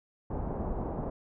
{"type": "low-pass noise", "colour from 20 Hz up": "pink", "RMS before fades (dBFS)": -34, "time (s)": [0.3, 1.1], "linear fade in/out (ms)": 5, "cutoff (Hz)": 900, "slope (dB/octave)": 24, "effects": []}